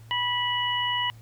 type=harmonic tone; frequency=979 Hz; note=B5; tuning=15 cents flat; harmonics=1 / 2 / 3; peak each=-28 / -30 / -27 dBFS; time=0.11-1.1 s; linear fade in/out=0 ms; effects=added 113 Hz sine -45 dBFS peak until 1.21 s + pink hiss -58 dBFS RMS until 1.21 s